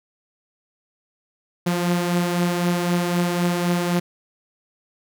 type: beating tone pair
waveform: sawtooth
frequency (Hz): 174.61 / 178.51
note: F3 / F3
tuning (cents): 0 / +38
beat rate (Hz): 3.9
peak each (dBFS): -16 / -23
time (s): 1.66-4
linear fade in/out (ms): 10
effects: none